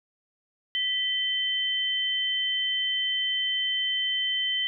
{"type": "tone pair together", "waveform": "sine", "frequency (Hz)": [1975.5, 3084], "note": ["B6", "G7"], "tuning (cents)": [0, -29], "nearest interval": "minor sixth", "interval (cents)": 771, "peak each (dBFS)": [-31, -25], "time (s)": [0.75, 4.67], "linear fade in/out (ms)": 0, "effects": []}